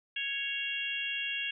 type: harmonic tone with a mistuned harmonic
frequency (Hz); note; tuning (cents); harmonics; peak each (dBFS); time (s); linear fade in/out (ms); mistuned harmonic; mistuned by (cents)
554.4; C#5; 0; 3 / 4 / 5 / 6; -40 / -41 / -34 / -38; 0.16-1.51; 5; 6; -25
effects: none